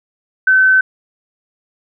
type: tone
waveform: sine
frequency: 1527 Hz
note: G6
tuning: 46 cents flat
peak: -7 dBFS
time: 0.47-0.81 s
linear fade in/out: 5 ms
effects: none